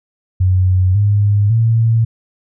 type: tone with pitch steps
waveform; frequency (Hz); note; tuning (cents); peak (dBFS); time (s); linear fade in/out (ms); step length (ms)
sine; 92.5 / 102.64 / 113.88; F#2 / G#2 / A#2; 0 / -20 / -40; -9; 0.4-2.05; 10; 550
effects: none